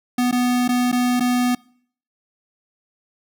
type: tone with dropouts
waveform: square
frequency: 246.9 Hz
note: B3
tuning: in tune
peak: -17 dBFS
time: 0.18-1.55 s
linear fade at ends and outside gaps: 5 ms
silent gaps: 0.313-0.325 / 0.679-0.689 / 0.917-0.926 / 1.198-1.205 s
effects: noise-tail reverb RT60 0.6 s tail -25 dB re dry